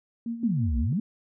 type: tone with tremolo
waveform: sine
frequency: 232.2 Hz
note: A#3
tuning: 7 cents flat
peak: -27 dBFS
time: 0.26-0.93 s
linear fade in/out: 2 ms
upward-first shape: sine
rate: 6 Hz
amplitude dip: 65%
type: exponential two-way sweep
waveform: sine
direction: down then up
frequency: 261.6 to 58 to 239 Hz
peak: -23 dBFS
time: 0.43-1 s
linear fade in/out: 5 ms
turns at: 0.78 s
effects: none